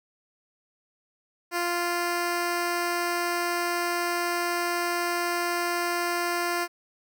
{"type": "tone", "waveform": "10% pulse", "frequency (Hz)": 348, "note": "F4", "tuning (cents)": -6, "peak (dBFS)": -17, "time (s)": [1.51, 6.68], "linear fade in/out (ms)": 50, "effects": []}